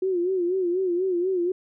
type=tone with vibrato; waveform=sine; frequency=363 Hz; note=F#4; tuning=33 cents flat; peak=-21 dBFS; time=0.02-1.52 s; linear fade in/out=5 ms; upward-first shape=sine; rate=4.1 Hz; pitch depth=94 cents each way; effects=none